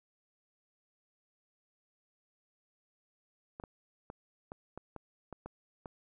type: clicks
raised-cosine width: 1 ms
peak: -29 dBFS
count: 9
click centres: 3.599 / 3.638 / 4.101 / 4.519 / 4.776 / 4.963 / 5.327 / 5.46 / 5.858 s
effects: none